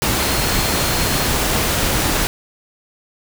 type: tone in noise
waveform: sine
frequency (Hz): 4236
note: C8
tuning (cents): +21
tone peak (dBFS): -29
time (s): 0.2-1.26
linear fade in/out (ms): 0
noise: pink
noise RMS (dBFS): -18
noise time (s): 0.02-2.27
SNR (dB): -14
effects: none